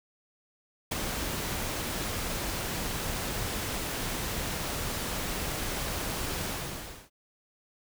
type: noise with ADSR envelope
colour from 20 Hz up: pink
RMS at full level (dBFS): -29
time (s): 0.91-7.1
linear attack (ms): 10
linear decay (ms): 17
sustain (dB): -4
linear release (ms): 650
effects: none